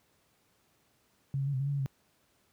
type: tone with pitch steps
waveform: sine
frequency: 137.6 / 136.7 / 141.9 / 129.8 / 138.8 / 142.5 / 140.6 / 134.7 Hz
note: C#3 / C#3 / C#3 / C3 / C#3 / C#3 / C#3 / C#3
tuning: -12 / -24 / +41 / -13 / +3 / +48 / +25 / -49 cents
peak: -28 dBFS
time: 1.34-1.86 s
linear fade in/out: 0 ms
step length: 65 ms
effects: pink hiss -70 dBFS RMS until 2.52 s + high-pass 80 Hz 12 dB/octave